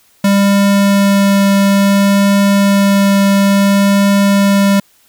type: tone with vibrato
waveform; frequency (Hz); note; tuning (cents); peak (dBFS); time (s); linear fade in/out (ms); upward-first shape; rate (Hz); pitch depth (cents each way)
square; 198.8; G3; +25; -8; 0.24-4.8; 5; triangle; 0.58; 8
effects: white hiss -51 dBFS RMS until 5.08 s